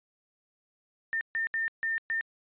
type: tone bursts at uneven times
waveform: sine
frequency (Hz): 1808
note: A6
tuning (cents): +47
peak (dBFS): -27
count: 5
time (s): 1.13-1.21 / 1.35-1.47 / 1.54-1.68 / 1.83-1.98 / 2.1-2.21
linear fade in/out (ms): 0
effects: resampled to 8000 Hz